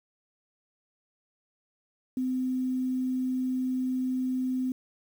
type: tone with quantisation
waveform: sine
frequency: 256.3 Hz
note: C4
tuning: 36 cents flat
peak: -26 dBFS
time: 2.17-4.72 s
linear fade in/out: 2 ms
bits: 9
effects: none